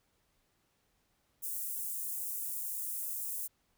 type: high-pass noise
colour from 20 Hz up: white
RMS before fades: -38 dBFS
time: 1.42-3.48 s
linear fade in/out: 20 ms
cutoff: 8500 Hz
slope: 24 dB/octave
effects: pink hiss -75 dBFS RMS until 3.77 s